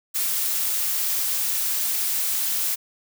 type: noise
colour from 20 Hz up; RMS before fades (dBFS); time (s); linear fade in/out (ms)
blue; -24; 0.14-2.76; 20
effects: none